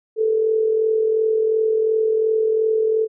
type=tone with amplitude modulation; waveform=sine; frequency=440 Hz; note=A4; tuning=in tune; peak=-13 dBFS; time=0.16-3.08 s; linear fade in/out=50 ms; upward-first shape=sine; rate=42.8 Hz; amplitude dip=50%; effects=none